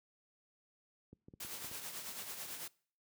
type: clicks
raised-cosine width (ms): 3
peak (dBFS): -40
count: 6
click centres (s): 1.13 / 1.284 / 1.338 / 1.448 / 1.645 / 1.714
type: noise with tremolo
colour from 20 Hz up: white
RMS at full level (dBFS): -43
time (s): 1.4-2.68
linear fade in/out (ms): 5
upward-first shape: triangle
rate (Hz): 9.1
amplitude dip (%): 55
effects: noise-tail reverb RT60 0.5 s tail -24 dB re dry + high-pass 80 Hz 12 dB/octave